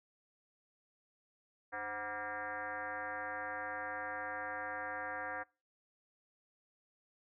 sine tone with frequency modulation, 1177 Hz, D6, 3 cents sharp, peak -38 dBFS, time 1.72-5.44 s, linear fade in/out 20 ms, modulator 219 Hz, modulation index 3.1, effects noise-tail reverb RT60 0.3 s tail -24 dB re dry

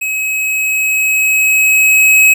square tone with level ramp, 2556 Hz, D#7, 46 cents sharp, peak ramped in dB -16 to -5 dBFS, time 0.01-2.34 s, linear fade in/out 10 ms, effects none

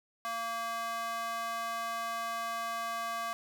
square tone with high-pass filter, 230 Hz, A#3, 23 cents flat, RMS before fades -36 dBFS, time 0.25-3.33 s, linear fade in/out 0 ms, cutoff 940 Hz, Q 6.7, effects none

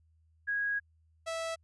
sine / sawtooth tone pair in turn, 1650 / 655.9 Hz, G#6 / E5, -12 / -9 cents, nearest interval octave + major third, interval 1597 cents, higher first, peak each -29 / -30 dBFS, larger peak first, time 0.47-0.8 / 1.26-1.56 s, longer first, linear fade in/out 20 ms, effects added 80 Hz sine -64 dBFS peak until 1.63 s + resampled to 22050 Hz

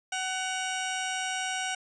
15% pulse tone pair together, 750 / 2828 Hz, F#5 / F7, +23 / +21 cents, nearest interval octave + major seventh, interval 2298 cents, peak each -24 / -29 dBFS, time 0.12-1.75 s, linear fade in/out 5 ms, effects resampled to 22050 Hz

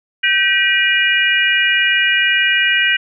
harmonic tone with a mistuned harmonic, 481.4 Hz, B4, 44 cents flat, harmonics 3 / 4 / 5 / 6, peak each -17 / -17 / -17 / -17 dBFS, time 0.23-2.97 s, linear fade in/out 10 ms, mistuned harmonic 3, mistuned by +120 cents, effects none

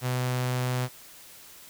sawtooth tone with notch filter, 126.1 Hz, B2, 36 cents sharp, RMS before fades -28 dBFS, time 0.01-0.89 s, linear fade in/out 50 ms, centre 300 Hz, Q 1.8, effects white hiss -49 dBFS RMS until 1.69 s

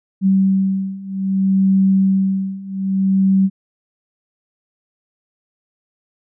sine beating tone pair, 192 / 192.62 Hz, G3 / G3, -36 / -30 cents, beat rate 0.62 Hz, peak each -17 / -15 dBFS, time 0.21-3.5 s, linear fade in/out 50 ms, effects none

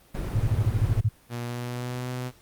brown noise, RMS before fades -30 dBFS, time 0.14-1.01 s, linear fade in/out 10 ms
sine tone bursts, 107.5 Hz, A2, 40 cents flat, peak -18 dBFS, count 10, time 0.35-1.09 s, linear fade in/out 10 ms, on 47 ms, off 30 ms
sawtooth tone with pitch glide, 120 to 125.6 Hz, B2 to B2, -49 to +30 cents, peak -26 dBFS, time 1.29-2.32 s, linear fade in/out 50 ms, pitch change +79 cents, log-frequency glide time 1.42-2.08 s
effects pink hiss -57 dBFS RMS until 2.41 s + Opus 32 kbps

